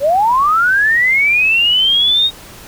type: linear sweep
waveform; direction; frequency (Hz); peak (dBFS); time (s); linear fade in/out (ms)
sine; up; 530 to 3763; -9; 0-2.31; 50
effects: pink hiss -36 dBFS RMS until 2.67 s

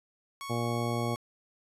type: tone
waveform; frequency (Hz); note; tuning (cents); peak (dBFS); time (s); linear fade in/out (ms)
sawtooth; 1108; C#6; -1; -34; 0.41-1.16; 0
type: harmonic tone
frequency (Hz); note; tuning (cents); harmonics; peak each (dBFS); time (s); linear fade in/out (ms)
118.2; A#2; +24; 1 / 2 / 3 / 4 / 5 / 6 / 7; -32 / -35 / -37 / -38 / -39 / -40 / -40; 0.49-1.16; 20
effects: resampled to 32000 Hz

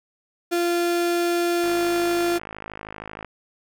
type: tone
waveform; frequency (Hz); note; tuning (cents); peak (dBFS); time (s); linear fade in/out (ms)
35% pulse; 345.9; F4; -17; -18; 0.51-2.39; 20
type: click train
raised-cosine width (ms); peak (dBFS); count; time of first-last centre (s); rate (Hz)
0.5; -19; 86; 1.64-3.247; 52.9
effects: none

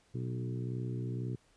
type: harmonic tone with a mistuned harmonic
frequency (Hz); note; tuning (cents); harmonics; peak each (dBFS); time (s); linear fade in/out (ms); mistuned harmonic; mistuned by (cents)
62.1; B1; +10; 2 / 3 / 4 / 5 / 6 / 7; -35 / -44 / -46 / -46 / -46 / -51; 0.14-1.36; 10; 2; -23
effects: pink hiss -68 dBFS RMS until 1.56 s + resampled to 22050 Hz

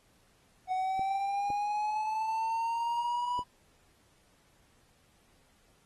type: linear sweep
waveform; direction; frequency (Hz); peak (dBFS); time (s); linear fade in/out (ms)
triangle; up; 740 to 987.8; -27; 0.67-3.44; 50
type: clicks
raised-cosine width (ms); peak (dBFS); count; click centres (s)
2; -29; 3; 0.994 / 1.503 / 3.392
effects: pink hiss -67 dBFS RMS until 5.85 s + AAC 32 kbps

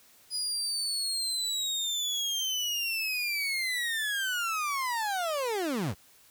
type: linear sweep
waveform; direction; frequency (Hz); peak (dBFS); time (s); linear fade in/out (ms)
30% pulse; down; 4972 to 72; -26; 0.3-5.95; 50
effects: white hiss -59 dBFS RMS until 6.3 s

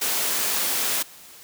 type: high-pass noise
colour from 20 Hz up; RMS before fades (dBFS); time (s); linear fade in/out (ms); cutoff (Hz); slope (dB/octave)
white; -24; 0.01-1.03; 10; 210; 12
effects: white hiss -46 dBFS RMS until 1.43 s + high-pass 60 Hz 12 dB/octave

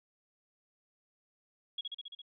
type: tone with echo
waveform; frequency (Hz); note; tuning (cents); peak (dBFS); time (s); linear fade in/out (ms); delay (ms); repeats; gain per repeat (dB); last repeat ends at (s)
sine; 3322; G#7; 0; -34; 1.78-1.81; 5; 68; 6; -2; 2.218
effects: none

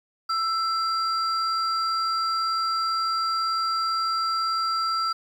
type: tone pair together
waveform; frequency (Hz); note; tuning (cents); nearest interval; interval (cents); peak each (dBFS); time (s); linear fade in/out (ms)
sine; 1331 / 4743; E6 / D8; +16 / +16; octave + minor seventh; 2200; -22 / -28; 0.29-5.13; 10
effects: tanh soft clip ceiling -18 dBFS + 9-bit

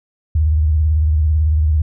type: tone with vibrato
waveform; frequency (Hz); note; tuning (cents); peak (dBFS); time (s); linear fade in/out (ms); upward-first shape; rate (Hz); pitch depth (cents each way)
sine; 77.1; D#2; -15; -11; 0.35-1.82; 5; sine; 18; 110
effects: none

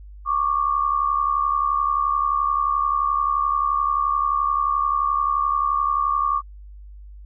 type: tone pair together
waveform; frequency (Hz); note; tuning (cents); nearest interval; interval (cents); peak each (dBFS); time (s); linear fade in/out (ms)
sine; 1110.5 / 1182; C#6 / D6; +3 / +11; minor second; 108; -21; 0.25-6.42; 50
effects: added 50 Hz sine -38 dBFS peak until 7.25 s

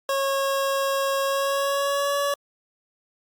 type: tone with pitch glide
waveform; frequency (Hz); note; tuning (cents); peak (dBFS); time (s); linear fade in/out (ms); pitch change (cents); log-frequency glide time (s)
25% pulse; 547 to 567.6; C#5 to C#5; -23 to +41; -18; 0.09-2.34; 2; +64; 1.24-2.17
effects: Opus 48 kbps

